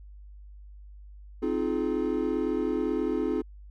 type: chord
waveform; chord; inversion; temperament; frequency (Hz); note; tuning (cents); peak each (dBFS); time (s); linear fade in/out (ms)
triangle; F minor seventh; second; equal with one note detuned; 261.6 / 311.1 / 349.2 / 423.8; C4 / Eb4 / F4 / Ab4; 0 / 0 / 0 / +35; -29; 1.42-3.42; 10
effects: added 50 Hz sine -44 dBFS peak until 3.7 s